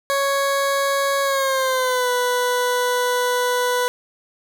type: tone with pitch glide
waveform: 20% pulse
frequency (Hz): 554.4 to 493.9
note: C#5 to B4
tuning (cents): 0 to 0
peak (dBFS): -13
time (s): 0.1-3.88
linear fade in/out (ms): 0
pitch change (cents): -200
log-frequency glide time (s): 1.23-2.1
effects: none